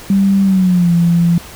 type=tone with pitch glide; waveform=sine; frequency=196 to 170.63 Hz; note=G3 to F3; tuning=0 to -40 cents; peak=-8 dBFS; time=0.1-1.38 s; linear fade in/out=2 ms; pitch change=-240 cents; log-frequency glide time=0.43-0.92 s; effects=pink hiss -34 dBFS RMS until 1.55 s

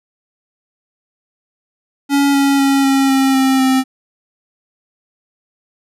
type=tone with pitch steps; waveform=square; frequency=281.1 / 277.9 / 274.7 / 271.5 / 268.4 / 265.3 / 262.3 Hz; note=C#4 / C#4 / C#4 / C#4 / C4 / C4 / C4; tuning=+24 / +4 / -16 / -36 / +44 / +24 / +4 cents; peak=-11 dBFS; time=2.09-3.84 s; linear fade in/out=50 ms; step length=250 ms; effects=resampled to 32000 Hz

